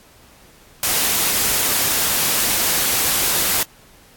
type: noise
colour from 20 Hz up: white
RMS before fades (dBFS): -18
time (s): 0.83-3.63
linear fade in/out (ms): 2
effects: pink hiss -49 dBFS RMS until 4.16 s + AAC 64 kbps